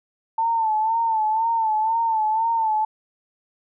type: tone with vibrato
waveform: sine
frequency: 890 Hz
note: A5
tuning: 20 cents sharp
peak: -18 dBFS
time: 0.38-2.85 s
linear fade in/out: 5 ms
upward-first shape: sine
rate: 2 Hz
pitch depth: 63 cents each way
effects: none